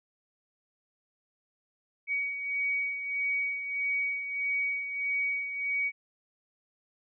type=beating tone pair; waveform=sine; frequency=2255 / 2256.6 Hz; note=C#7 / C#7; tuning=+29 / +30 cents; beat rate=1.6 Hz; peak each=-29 / -37 dBFS; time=2.07-5.92 s; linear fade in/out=50 ms; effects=none